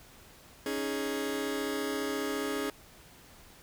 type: chord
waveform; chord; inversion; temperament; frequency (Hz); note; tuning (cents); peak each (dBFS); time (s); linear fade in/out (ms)
sawtooth; C# suspended second; none; just; 277.2 / 311.8 / 415.8; C#4 / D#4 / G#4; 0 / +4 / +2; -31 / -34 / -30; 0.66-2.7; 2
effects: pink hiss -55 dBFS RMS until 3.62 s